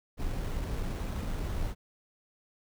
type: noise with sample-and-hold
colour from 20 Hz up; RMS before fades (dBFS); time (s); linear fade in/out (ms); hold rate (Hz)
brown; -33; 0.17-1.75; 50; 4900
effects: none